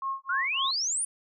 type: tone with tremolo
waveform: sine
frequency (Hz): 1080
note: C#6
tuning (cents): -45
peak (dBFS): -27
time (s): 0.02-0.71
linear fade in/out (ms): 2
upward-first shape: sine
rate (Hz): 3.6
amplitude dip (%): 100
type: exponential sweep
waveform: sine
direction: up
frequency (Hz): 1363 to 10000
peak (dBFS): -26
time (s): 0.29-1.05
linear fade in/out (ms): 5
effects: none